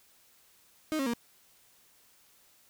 35% pulse tone with pitch steps, 311.1 / 270.8 / 235.8 Hz, D#4 / C#4 / A#3, 0 / -40 / +20 cents, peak -27 dBFS, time 0.92-1.136 s, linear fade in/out 0 ms, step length 72 ms, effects white hiss -63 dBFS RMS until 2.69 s

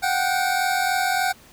25% pulse tone pair together, 729.6 / 773 Hz, F#5 / G5, -24 / -24 cents, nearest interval minor second, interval 100 cents, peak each -19 dBFS, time 0.02-1.33 s, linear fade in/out 20 ms, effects pink hiss -50 dBFS RMS until 1.52 s

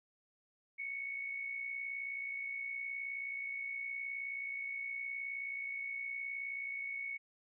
sine tone with amplitude modulation, 2217 Hz, C#7, in tune, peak -36 dBFS, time 0.78-7.18 s, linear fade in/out 20 ms, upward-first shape sine, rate 59.1 Hz, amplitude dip 50%, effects none

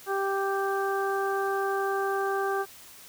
harmonic tone, 392 Hz, G4, in tune, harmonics 1 / 2 / 3 / 4, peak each -28 / -31 / -33 / -34 dBFS, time 0.06-2.66 s, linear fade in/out 50 ms, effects white hiss -49 dBFS RMS until 3.08 s

